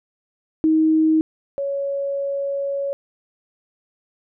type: tone pair in turn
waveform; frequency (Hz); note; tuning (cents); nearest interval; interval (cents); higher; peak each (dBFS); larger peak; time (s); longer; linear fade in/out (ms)
sine; 315.8 / 557.5; D#4 / C#5; +26 / +10; minor seventh; 984; second; -13 / -21; first; 0.64-1.21 / 1.58-2.93; second; 0
effects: none